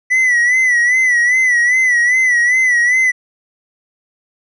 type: tone with vibrato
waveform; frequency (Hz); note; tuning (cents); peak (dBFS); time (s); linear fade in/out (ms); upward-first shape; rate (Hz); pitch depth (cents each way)
triangle; 1975.5; B6; 0; -8; 0.1-3.12; 20; sine; 2.5; 76
effects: resampled to 24000 Hz